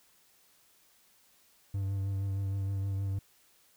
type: tone with vibrato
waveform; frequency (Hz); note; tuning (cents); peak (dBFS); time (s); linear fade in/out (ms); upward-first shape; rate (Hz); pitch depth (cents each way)
triangle; 97.8; G2; -4; -28; 1.74-3.19; 5; triangle; 6.4; 28
effects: white hiss -65 dBFS RMS until 3.76 s